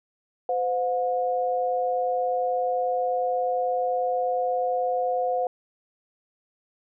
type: tone pair together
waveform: sine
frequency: 511.3 / 720 Hz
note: C5 / F#5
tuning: -40 / -47 cents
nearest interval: tritone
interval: 593 cents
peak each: -25 / -25 dBFS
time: 0.49-5.47 s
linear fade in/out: 2 ms
effects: none